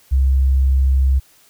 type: tone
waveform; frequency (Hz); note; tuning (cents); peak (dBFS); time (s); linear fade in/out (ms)
sine; 66.6; C2; +31; -11; 0.11-1.2; 20
effects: white hiss -52 dBFS RMS until 1.49 s